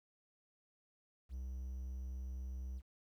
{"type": "tone", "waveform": "triangle", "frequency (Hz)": 64, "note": "C2", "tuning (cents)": -38, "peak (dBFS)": -39, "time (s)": [1.29, 2.82], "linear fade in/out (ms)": 50, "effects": ["12-bit"]}